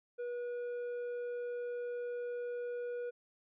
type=tone with tanh clipping; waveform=sine; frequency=484.3 Hz; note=B4; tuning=34 cents flat; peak=-38 dBFS; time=0.18-3.11 s; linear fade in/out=20 ms; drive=6 dB; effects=none